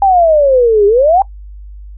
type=exponential two-way sweep; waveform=sine; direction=down then up; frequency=807 to 397.5 to 807 Hz; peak=-5 dBFS; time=0.02-1.22 s; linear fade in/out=2 ms; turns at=0.86 s; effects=noise-tail reverb RT60 0.1 s tail -20 dB re dry + added 50 Hz sine -28 dBFS peak until 1.97 s